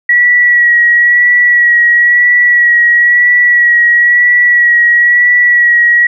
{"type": "tone with vibrato", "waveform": "sine", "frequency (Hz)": 1927, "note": "B6", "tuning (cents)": -43, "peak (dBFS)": -4, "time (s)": [0.09, 6.07], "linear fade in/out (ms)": 5, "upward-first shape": "sine", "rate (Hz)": 1, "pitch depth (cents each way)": 21, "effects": []}